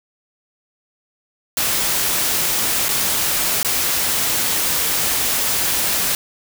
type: noise with dropouts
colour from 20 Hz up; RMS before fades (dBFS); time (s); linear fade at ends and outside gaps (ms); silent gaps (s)
white; -19; 1.57-6.15; 1; 2.884-2.889 / 3.63-3.647
effects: none